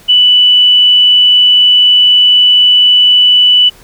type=tone; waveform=sine; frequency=2972 Hz; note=F#7; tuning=7 cents sharp; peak=-3 dBFS; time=0.08-3.7 s; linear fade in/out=20 ms; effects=pink hiss -40 dBFS RMS until 3.83 s